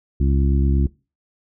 harmonic tone, 68.6 Hz, C#2, 17 cents flat, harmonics 1 / 2 / 3 / 4 / 5, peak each -16 / -22 / -26 / -28 / -30 dBFS, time 0.2-0.87 s, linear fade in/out 5 ms, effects noise-tail reverb RT60 0.3 s tail -21 dB re dry

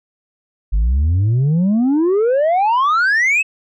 sine exponential sweep, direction up, 47.54 to 2657 Hz, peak -9 dBFS, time 0.72-3.43 s, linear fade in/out 20 ms, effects tanh soft clip ceiling -11 dBFS

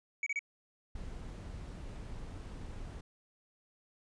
triangle tone bursts, 2261 Hz, C#7, 34 cents sharp, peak -30 dBFS, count 3, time 0.23-0.392 s, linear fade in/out 2 ms, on 34 ms, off 30 ms
brown noise, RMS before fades -44 dBFS, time 0.95-3.01 s, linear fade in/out 5 ms
effects resampled to 22050 Hz

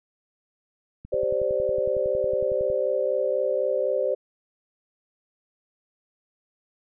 click train, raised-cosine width 5 ms, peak -28 dBFS, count 19, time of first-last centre 1.05-2.701 s, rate 10.9 Hz
sine chord, G suspended fourth, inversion none, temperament equal, 392 / 523.3 / 587.3 Hz, G4 / C5 / D5, 0 / 0 / 0 cents, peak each -29 / -24 / -26 dBFS, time 1.12-4.15 s, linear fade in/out 10 ms
effects none

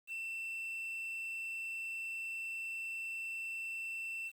triangle tone with quantisation, 2685 Hz, E7, 31 cents sharp, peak -37 dBFS, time 0.07-4.32 s, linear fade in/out 50 ms, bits 10, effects none

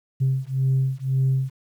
sine beating tone pair, 131.8 / 133.7 Hz, C3 / C3, +13 / +38 cents, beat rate 1.9 Hz, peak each -21 dBFS, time 0.2-1.5 s, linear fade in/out 20 ms, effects tanh soft clip ceiling -14 dBFS + 9-bit

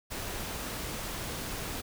pink noise, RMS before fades -37 dBFS, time 0.1-1.82 s, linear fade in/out 20 ms, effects none

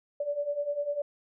sine beating tone pair, 572 / 582 Hz, D5 / D5, -46 / -16 cents, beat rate 10 Hz, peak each -34 / -30 dBFS, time 0.2-1.02 s, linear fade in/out 5 ms, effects none

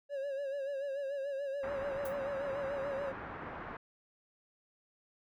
triangle tone with vibrato, 554.4 Hz, C#5, in tune, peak -33 dBFS, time 0.09-3.14 s, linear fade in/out 50 ms, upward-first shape sine, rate 6.9 Hz, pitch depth 63 cents each way
white low-pass noise, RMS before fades -44 dBFS, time 1.63-3.77 s, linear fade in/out 5 ms, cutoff 1600 Hz, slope 24 dB/octave
violet noise with exponential decay, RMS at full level -42 dBFS, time 2.05-2.17 s, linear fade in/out 5 ms, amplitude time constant 24 ms
effects none

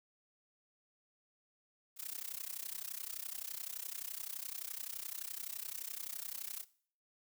blue noise with amplitude modulation, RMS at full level -40 dBFS, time 1.96-6.65 s, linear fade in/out 50 ms, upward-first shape sine, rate 31.7 Hz, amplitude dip 95%, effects noise-tail reverb RT60 0.5 s tail -18 dB re dry

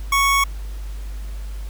25% pulse tone, 1108.7 Hz, C#6, in tune, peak -11 dBFS, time 0.12-0.44 s, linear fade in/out 5 ms, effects added 50 Hz sine -27 dBFS peak until 1.69 s + pink hiss -46 dBFS RMS until 1.69 s

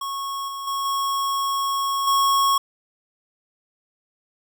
square tone with level steps, 1100 Hz, C#6, 14 cents flat, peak -27 / -30 / -24 / -22 / -17 dBFS, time 0.01-2.58 s, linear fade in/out 5 ms, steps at 0.48 / 0.67 / 0.85 / 2.07 s, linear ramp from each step 5 ms, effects none

